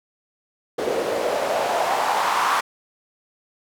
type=noise with band-pass filter sweep; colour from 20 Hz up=white; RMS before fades=-22 dBFS; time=0.78-2.61 s; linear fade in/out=10 ms; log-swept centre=420 to 1100 Hz; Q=3.5; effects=none